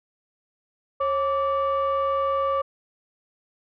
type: tone pair together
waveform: sine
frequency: 545 / 1162.8 Hz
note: C#5 / D6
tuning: -29 / -18 cents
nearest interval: octave + minor second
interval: 1311 cents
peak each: -22 dBFS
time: 1-2.62 s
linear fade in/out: 10 ms
effects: tanh soft clip ceiling -17 dBFS